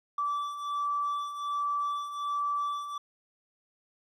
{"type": "beating tone pair", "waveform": "triangle", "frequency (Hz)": [1159, 1160.3], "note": ["D6", "D6"], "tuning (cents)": [-23, -21], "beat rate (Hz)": 1.3, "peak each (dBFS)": [-32, -27], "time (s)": [0.18, 2.98], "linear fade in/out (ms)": 5, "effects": ["tanh soft clip ceiling -25 dBFS"]}